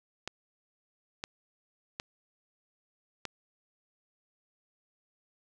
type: clicks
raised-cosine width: 0.2 ms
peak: -18 dBFS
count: 4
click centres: 0.276 / 1.239 / 1.999 / 3.253 s
effects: none